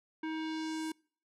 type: tone with low-pass filter sweep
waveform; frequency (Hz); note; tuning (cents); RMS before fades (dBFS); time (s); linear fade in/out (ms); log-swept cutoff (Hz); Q
square; 316.7; D#4; +31; -37; 0.23-0.92; 5; 2100 to 11000; 1.4
effects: noise-tail reverb RT60 0.5 s tail -26 dB re dry